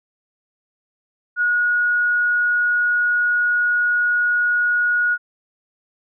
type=tone; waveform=sine; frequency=1450 Hz; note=F#6; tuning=35 cents flat; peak=-15 dBFS; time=1.36-5.18 s; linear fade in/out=50 ms; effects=none